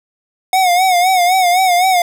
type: tone with vibrato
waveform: square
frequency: 730 Hz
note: F#5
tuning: 24 cents flat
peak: -10 dBFS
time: 0.53-2.02 s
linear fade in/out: 2 ms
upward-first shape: sine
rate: 3.9 Hz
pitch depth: 78 cents each way
effects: none